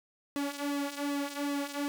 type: tone with flanger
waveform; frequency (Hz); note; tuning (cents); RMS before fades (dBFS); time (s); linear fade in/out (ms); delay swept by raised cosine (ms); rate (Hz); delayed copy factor
sawtooth; 284.9; C#4; +48; -34; 0.36-1.88; 0; 1.3 to 3.6; 2.6; -0.7
effects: none